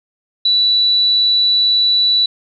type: tone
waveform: sine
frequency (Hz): 3951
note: B7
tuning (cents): 0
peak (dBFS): -10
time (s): 0.45-2.26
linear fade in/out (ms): 5
effects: none